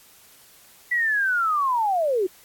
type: linear sweep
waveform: sine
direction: down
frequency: 1975.5 to 349.2 Hz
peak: -19 dBFS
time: 0.91-2.27 s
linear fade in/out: 10 ms
effects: white hiss -52 dBFS RMS until 2.44 s + AAC 64 kbps